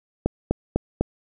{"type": "click train", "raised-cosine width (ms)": 2, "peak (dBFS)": -6, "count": 4, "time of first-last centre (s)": [0.26, 1.01], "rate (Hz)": 4, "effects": []}